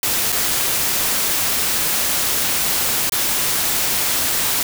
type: noise with dropouts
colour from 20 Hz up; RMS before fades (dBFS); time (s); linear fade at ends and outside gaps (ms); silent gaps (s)
white; -19; 0.03-4.63; 2; 0.321-0.325 / 3.096-3.121
effects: none